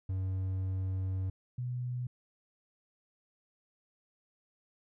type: tone pair in turn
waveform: triangle / sine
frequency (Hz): 94.3 / 124.01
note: F#2 / B2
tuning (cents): +33 / +8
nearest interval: perfect fourth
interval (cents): 475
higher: second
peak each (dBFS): -29 / -33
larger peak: first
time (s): 0.09-1.3 / 1.58-2.07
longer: first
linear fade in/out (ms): 5
effects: none